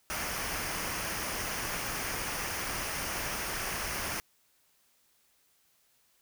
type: noise with comb filter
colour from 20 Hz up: pink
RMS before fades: -35 dBFS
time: 0.1-4.2 s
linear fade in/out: 0 ms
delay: 0.26 ms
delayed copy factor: -0.55
effects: white hiss -69 dBFS RMS until 6.21 s